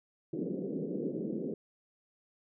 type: band-pass noise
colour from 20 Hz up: pink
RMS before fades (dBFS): -36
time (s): 0.33-1.54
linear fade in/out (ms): 2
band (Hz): 170 to 480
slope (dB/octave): 48
effects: none